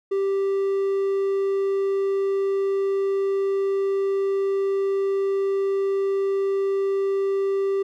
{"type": "tone", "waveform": "triangle", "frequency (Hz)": 392, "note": "G4", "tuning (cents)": 0, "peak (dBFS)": -18, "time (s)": [0.11, 7.83], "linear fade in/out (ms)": 10, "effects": []}